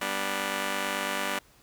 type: chord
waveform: 5% pulse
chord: G major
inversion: none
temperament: just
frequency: 196 / 245 / 294 Hz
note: G3 / B3 / D4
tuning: 0 / -14 / +2 cents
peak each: -23 dBFS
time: 0.01-1.39 s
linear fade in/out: 5 ms
effects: pink hiss -59 dBFS RMS until 1.62 s